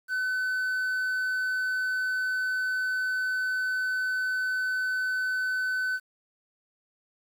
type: tone with quantisation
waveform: triangle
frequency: 1512 Hz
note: F#6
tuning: 37 cents sharp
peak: -24 dBFS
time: 0.08-6 s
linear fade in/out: 50 ms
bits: 9
effects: none